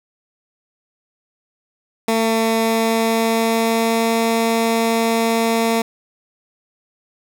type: tone with pitch glide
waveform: 15% pulse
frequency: 225.1 to 227.8 Hz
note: A3 to A#3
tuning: +40 to -40 cents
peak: -9 dBFS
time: 2.08-5.82 s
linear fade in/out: 5 ms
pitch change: +20 cents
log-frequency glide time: 2.61-4.16 s
effects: none